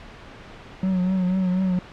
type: tone with vibrato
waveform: triangle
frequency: 185 Hz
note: F#3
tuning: in tune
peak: -17 dBFS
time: 0.83-1.79 s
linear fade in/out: 2 ms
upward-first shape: triangle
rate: 4.1 Hz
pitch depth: 56 cents each way
effects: pink hiss -42 dBFS RMS until 1.92 s + low-pass 3000 Hz 12 dB/octave